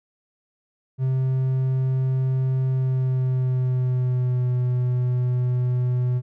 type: tone with pitch glide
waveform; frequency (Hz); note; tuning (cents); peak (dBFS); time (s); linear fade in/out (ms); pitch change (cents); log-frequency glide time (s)
triangle; 130.9 to 124.63; C3 to B2; +1 to +16; -17; 0.98-6.22; 50; -85; 2.68-4.5
effects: none